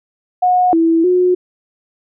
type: tone with pitch steps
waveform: sine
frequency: 727 / 329 / 362.2 Hz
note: F#5 / E4 / F#4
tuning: -31 / -3 / -37 cents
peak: -9 dBFS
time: 0.42-1.35 s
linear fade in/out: 10 ms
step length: 310 ms
effects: none

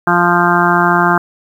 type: harmonic tone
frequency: 174.61 Hz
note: F3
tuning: in tune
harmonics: 1 / 2 / 4 / 5 / 6 / 7 / 8 / 9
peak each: -17 / -17 / -17 / -17 / -17 / -17 / -17 / -17 dBFS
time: 0.07-1.18 s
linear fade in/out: 2 ms
effects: 7-bit

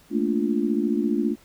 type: chord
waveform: sine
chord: Bb major seventh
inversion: third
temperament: just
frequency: 218.5 / 233.1 / 291.4 / 349.6 Hz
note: A3 / Bb3 / D4 / F4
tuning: -12 / 0 / -13 / +2 cents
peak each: -25 / -27 / -25 / -27 dBFS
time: 0.1-1.36 s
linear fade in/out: 50 ms
effects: pink hiss -55 dBFS RMS until 1.44 s

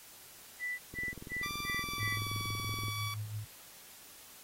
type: tone bursts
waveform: sine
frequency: 1980 Hz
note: B6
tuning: 4 cents sharp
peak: -34 dBFS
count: 5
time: 0.59-2.19 s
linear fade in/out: 50 ms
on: 200 ms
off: 150 ms
type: click train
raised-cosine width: 3 ms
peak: -33 dBFS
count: 42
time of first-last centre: 0.94-2.883 s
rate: 21.1 Hz
type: tone with pitch glide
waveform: 15% pulse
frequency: 1178 to 1142.5 Hz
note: D6 to D6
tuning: +5 to -48 cents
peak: -32 dBFS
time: 1.43-3.14 s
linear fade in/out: 0 ms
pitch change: -53 cents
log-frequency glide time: 1.58-2.36 s
type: tone with tremolo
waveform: sine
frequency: 106.4 Hz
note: G#2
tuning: 42 cents sharp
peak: -35 dBFS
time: 1.99-3.45 s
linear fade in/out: 10 ms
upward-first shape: sine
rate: 6 Hz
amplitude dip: 55%
effects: white hiss -54 dBFS RMS until 4.43 s + AAC 48 kbps

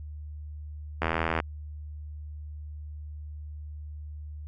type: click train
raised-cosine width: 0.5 ms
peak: -11 dBFS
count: 32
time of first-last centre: 1.02-1.401 s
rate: 81.3 Hz
effects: added 75 Hz sine -37 dBFS peak until 4.47 s

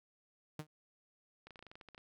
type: tone with exponential decay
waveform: sawtooth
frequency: 153.2 Hz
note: D#3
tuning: 27 cents flat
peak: -35 dBFS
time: 0.59-0.67 s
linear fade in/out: 5 ms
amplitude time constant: 17 ms
type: clicks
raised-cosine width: 0.3 ms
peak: -37 dBFS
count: 12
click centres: 1.47 / 1.507 / 1.558 / 1.592 / 1.626 / 1.667 / 1.715 / 1.755 / 1.812 / 1.887 / 1.947 / 1.979 s
effects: none

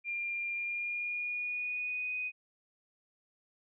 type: tone with pitch glide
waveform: sine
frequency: 2395 to 2494 Hz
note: D7 to D#7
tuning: +33 to +3 cents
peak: -33 dBFS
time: 0.04-2.32 s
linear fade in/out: 50 ms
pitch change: +70 cents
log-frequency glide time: 0.52-2.14 s
effects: none

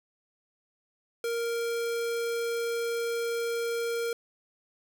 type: tone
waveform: square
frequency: 466.2 Hz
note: A#4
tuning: in tune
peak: -29 dBFS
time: 1.24-4.13 s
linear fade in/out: 2 ms
effects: none

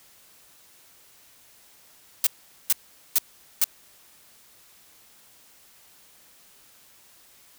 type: noise bursts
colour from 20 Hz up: blue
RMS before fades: -19 dBFS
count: 4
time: 2.24-3.642 s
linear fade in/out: 2 ms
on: 28 ms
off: 430 ms
effects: white hiss -55 dBFS RMS until 7.58 s

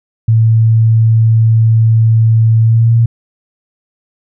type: tone with pitch glide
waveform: sine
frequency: 112.5 to 115.8 Hz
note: A2 to A#2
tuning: +39 to -11 cents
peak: -5 dBFS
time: 0.28-3.06 s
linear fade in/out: 5 ms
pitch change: +50 cents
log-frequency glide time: 2.61-2.95 s
effects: none

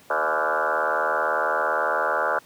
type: tone with frequency modulation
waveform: sine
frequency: 1007 Hz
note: B5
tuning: 33 cents sharp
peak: -20 dBFS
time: 0.1-2.39 s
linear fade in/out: 5 ms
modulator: 77.9 Hz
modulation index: 6.7
effects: pink hiss -52 dBFS RMS until 2.45 s + high-pass 150 Hz 12 dB/octave

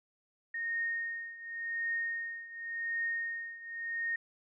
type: tone with tremolo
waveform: sine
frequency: 1850 Hz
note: A#6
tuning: 14 cents flat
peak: -30 dBFS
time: 0.54-4.16 s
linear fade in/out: 5 ms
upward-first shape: triangle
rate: 0.9 Hz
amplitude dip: 85%
effects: none

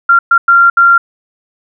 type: tone bursts at uneven times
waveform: sine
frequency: 1383 Hz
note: F6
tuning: 17 cents flat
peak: -3 dBFS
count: 4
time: 0.09-0.19 / 0.31-0.38 / 0.48-0.7 / 0.77-0.98 s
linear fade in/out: 5 ms
effects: none

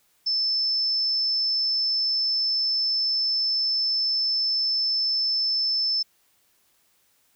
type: tone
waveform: sine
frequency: 5274 Hz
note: E8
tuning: in tune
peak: -21 dBFS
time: 0.26-6.03 s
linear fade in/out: 10 ms
effects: white hiss -65 dBFS RMS until 7.35 s

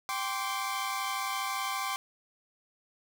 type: chord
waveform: sawtooth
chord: G suspended fourth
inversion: none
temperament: equal with one note detuned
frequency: 784 / 1046.5 / 1158.5 Hz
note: G5 / C6 / D6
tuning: 0 / 0 / -24 cents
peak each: -33 / -31 / -32 dBFS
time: 0.09-1.96 s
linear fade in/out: 0 ms
effects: none

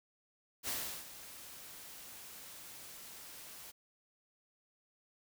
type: noise with ADSR envelope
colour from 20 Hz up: white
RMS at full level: -37 dBFS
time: 0.63-3.72 s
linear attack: 52 ms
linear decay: 360 ms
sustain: -14 dB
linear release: 18 ms
effects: none

